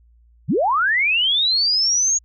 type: linear sweep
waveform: sine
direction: up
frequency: 99.1 to 6710 Hz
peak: -15 dBFS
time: 0.48-2.19 s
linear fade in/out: 20 ms
effects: added 58 Hz sine -50 dBFS peak until 2.24 s